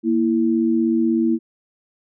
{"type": "tone pair together", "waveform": "sine", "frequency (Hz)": [233.1, 329.6], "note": ["A#3", "E4"], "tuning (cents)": [0, 0], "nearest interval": "tritone", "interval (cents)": 600, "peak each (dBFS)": -18, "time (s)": [0.03, 1.39], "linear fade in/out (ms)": 50, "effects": []}